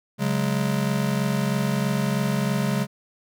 square chord, C# suspended fourth, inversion none, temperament just, 138.59 / 184.79 / 207.9 Hz, C#3 / F#3 / G#3, 0 / -2 / +2 cents, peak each -26 / -28 / -26 dBFS, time 0.18-2.87 s, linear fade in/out 50 ms, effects none

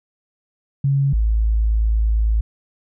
sine tone pair in turn, 138.59 / 54.51 Hz, C#3 / A1, 0 / -15 cents, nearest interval octave + major third, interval 1615 cents, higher first, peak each -14 dBFS, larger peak neither, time 0.84-1.13 / 1.13-2.41 s, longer second, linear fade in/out 5 ms, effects none

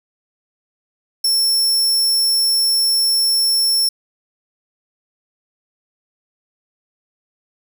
sawtooth tone, 5400 Hz, E8, 41 cents sharp, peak -11 dBFS, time 1.24-3.89 s, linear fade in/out 5 ms, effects none

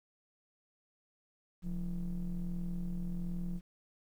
triangle ring-modulated tone, 77.78 Hz, D#2, in tune, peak -29 dBFS, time 1.62-3.61 s, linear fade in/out 50 ms, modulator 98.4 Hz, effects 11-bit

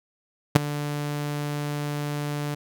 sawtooth tone with ADSR envelope, 146.6 Hz, D3, 3 cents flat, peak -5 dBFS, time 0.55-2.55 s, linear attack 10 ms, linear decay 13 ms, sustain -18 dB, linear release 11 ms, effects none

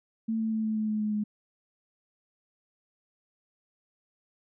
sine tone with pitch steps, 223.5 / 221.6 / 219.7 / 217.8 / 215.9 / 214 / 212.2 / 210.3 Hz, A3 / A3 / A3 / A3 / A3 / A3 / G#3 / G#3, +27 / +13 / -2 / -17 / -33 / -48 / +38 / +22 cents, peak -26 dBFS, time 0.28-1.24 s, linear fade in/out 10 ms, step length 120 ms, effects none

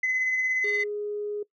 sine tone with tremolo, 2031 Hz, B6, 48 cents sharp, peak -20 dBFS, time 0.03-0.84 s, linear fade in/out 5 ms, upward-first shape triangle, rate 17 Hz, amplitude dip 40%
sine tone, 415.3 Hz, G#4, in tune, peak -28 dBFS, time 0.64-1.43 s, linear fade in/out 5 ms
effects noise-tail reverb RT60 0.1 s tail -21 dB re dry + tanh soft clip ceiling -19 dBFS

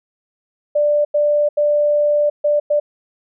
sine tone bursts at uneven times, 590 Hz, D5, 8 cents sharp, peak -12 dBFS, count 5, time 0.75-1.05 / 1.14-1.49 / 1.57-2.3 / 2.44-2.6 / 2.7-2.8 s, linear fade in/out 10 ms, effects none

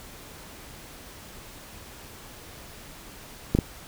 clicks, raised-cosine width 3 ms, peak -7 dBFS, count 2, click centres 3.55 / 3.588 s, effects pink hiss -45 dBFS RMS until 3.87 s

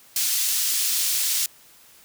pink high-pass noise, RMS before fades -23 dBFS, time 0.16-1.46 s, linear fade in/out 2 ms, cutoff 4700 Hz, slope 12 dB/octave, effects white hiss -52 dBFS RMS until 2.04 s

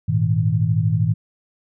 sine chord, Ab suspended second, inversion none, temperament equal with one note detuned, 103.83 / 116.54 / 158.92 Hz, Ab2 / Bb2 / Eb3, 0 / 0 / +37 cents, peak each -20 dBFS, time 0.08-1.14 s, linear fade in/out 10 ms, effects none

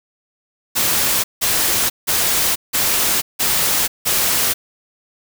white noise bursts, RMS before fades -17 dBFS, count 6, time 0.75-4.54 s, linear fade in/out 20 ms, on 490 ms, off 170 ms, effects none

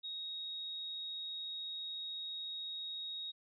sine tone, 3766 Hz, A#7, 17 cents sharp, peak -40 dBFS, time 0.03-3.32 s, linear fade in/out 20 ms, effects none

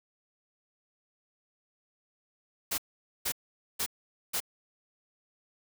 white noise bursts, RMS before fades -31 dBFS, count 4, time 2.71-4.404 s, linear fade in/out 10 ms, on 71 ms, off 470 ms, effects none

